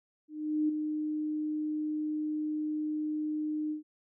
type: tone with ADSR envelope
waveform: sine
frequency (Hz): 305.2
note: D#4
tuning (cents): -33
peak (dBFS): -24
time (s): 0.28-3.83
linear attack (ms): 410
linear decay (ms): 7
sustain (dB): -6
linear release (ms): 120
effects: none